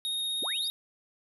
square tone with vibrato, 3724 Hz, A#7, 2 cents flat, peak -30 dBFS, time 0.05-0.7 s, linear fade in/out 0 ms, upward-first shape triangle, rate 16 Hz, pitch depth 16 cents each way
sine linear sweep, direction up, 164.81 to 5080 Hz, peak -36 dBFS, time 0.42-0.68 s, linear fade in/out 5 ms
effects none

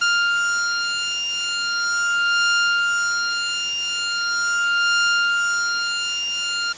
sawtooth beating tone pair, 1400 / 1400.4 Hz, F6 / F6, +4 / +4 cents, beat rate 0.4 Hz, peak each -18 dBFS, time 0.01-6.73 s, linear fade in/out 10 ms, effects white hiss -37 dBFS RMS until 6.77 s + resampled to 16000 Hz

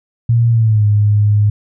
sine tone with pitch glide, 117 to 104.24 Hz, A#2 to G#2, +7 to +7 cents, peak -8 dBFS, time 0.29-1.5 s, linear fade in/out 5 ms, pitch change -200 cents, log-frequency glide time 0.5-0.85 s, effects none

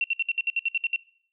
sine tone bursts, 2726 Hz, F7, 43 cents flat, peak -21 dBFS, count 11, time 0.01-0.961 s, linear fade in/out 2 ms, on 31 ms, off 61 ms, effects noise-tail reverb RT60 0.6 s tail -22 dB re dry

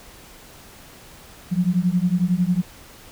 sine beating tone pair, 173.9 / 184.9 Hz, F3 / F#3, -7 / -1 cents, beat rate 11 Hz, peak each -20 dBFS, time 1.51-2.62 s, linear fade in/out 20 ms, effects pink hiss -45 dBFS RMS until 3.11 s

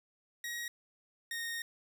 sawtooth tone pair in turn, 1894 / 1854 Hz, A#6 / A#6, +27 / -10 cents, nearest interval unison, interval 37 cents, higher first, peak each -34 / -33 dBFS, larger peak second, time 0.44-0.68 / 1.31-1.62 s, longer second, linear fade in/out 2 ms, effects none

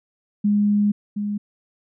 sine tone pair in turn, 206.3 / 206.3 Hz, G#3 / G#3, -11 / -11 cents, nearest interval unison, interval 0 cents, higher neither, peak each -15 / -22 dBFS, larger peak first, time 0.44-0.92 / 1.16-1.38 s, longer first, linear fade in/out 10 ms, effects none

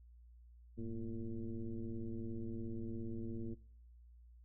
sine tone with frequency modulation, 119.6 Hz, A#2, 45 cents sharp, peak -39 dBFS, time 0.77-3.55 s, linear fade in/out 20 ms, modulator 111 Hz, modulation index 2.1, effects noise-tail reverb RT60 0.6 s tail -21 dB re dry + added 59 Hz sine -57 dBFS peak until 4.44 s

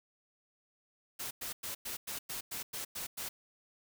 white noise bursts, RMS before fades -40 dBFS, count 10, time 1.19-3.29 s, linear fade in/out 10 ms, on 120 ms, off 100 ms, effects none

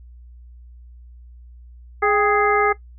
harmonic tone with a mistuned harmonic, 416.3 Hz, G#4, 4 cents sharp, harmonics 1 / 2 / 3 / 4 / 5, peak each -19 / -21 / -20 / -25 / -24 dBFS, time 2.02-2.73 s, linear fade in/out 10 ms, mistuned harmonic 2, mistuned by -73 cents, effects noise-tail reverb RT60 0.1 s tail -17 dB re dry + added 60 Hz sine -40 dBFS peak until 2.98 s

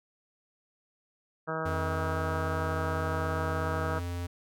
harmonic tone, 159.8 Hz, D#3, 47 cents sharp, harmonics 1 / 2 / 3 / 4 / 5 / 6 / 7 / 8 / 9 / 10, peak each -38 / -42 / -37 / -37 / -43 / -41 / -43 / -37 / -42 / -42 dBFS, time 1.47-4 s, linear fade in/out 20 ms
square tone, 87.5 Hz, F2, 4 cents sharp, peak -33 dBFS, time 1.65-4.27 s, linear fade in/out 10 ms
effects none

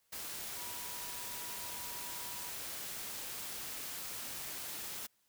sine tone in noise, 969 Hz, B5, 33 cents flat, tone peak -52 dBFS, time 0.56-2.5 s, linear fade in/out 10 ms, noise white, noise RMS -43 dBFS, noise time 0.12-5.07 s, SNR -12 dB, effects white hiss -75 dBFS RMS until 5.28 s

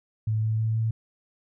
sine tone with pitch steps, 109.1 / 110.05 / 111.01 / 111.97 Hz, A2 / A2 / A2 / A2, -14 / +1 / +16 / +31 cents, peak -22 dBFS, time 0.27-0.91 s, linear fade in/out 5 ms, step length 160 ms, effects none

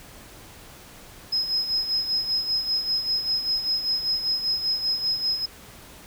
triangle tone with tremolo, 5110 Hz, D#8, 45 cents sharp, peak -17 dBFS, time 1.32-5.46 s, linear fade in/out 10 ms, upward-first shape sine, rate 5.1 Hz, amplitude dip 70%, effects tanh soft clip ceiling -18 dBFS + pink hiss -46 dBFS RMS until 6.06 s

